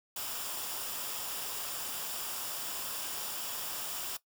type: noise with comb filter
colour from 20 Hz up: white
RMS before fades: -38 dBFS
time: 0.16-4.17 s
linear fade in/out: 5 ms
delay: 0.48 ms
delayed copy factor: -0.5
effects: noise-tail reverb RT60 0.1 s tail -17 dB re dry